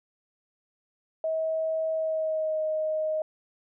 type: tone with pitch glide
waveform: sine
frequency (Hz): 640 to 623.9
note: D#5 to D#5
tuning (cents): +49 to +5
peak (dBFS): -25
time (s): 1.24-3.22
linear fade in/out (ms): 2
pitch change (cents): -44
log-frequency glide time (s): 1.92-2.62
effects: none